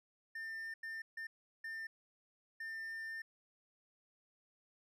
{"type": "tone bursts at uneven times", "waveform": "triangle", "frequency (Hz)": 1799, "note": "A6", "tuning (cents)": 38, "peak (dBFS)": -40, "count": 5, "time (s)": [[0.35, 0.74], [0.83, 1.02], [1.17, 1.27], [1.64, 1.87], [2.6, 3.22]], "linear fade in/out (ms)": 5, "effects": []}